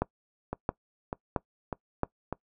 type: two click trains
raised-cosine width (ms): 1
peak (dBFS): -18 / -12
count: 4 / 4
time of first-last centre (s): 0.53-2.326 / 0.02-2.033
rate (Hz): 1.67 / 1.49
effects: noise-tail reverb RT60 0.1 s tail -22 dB re dry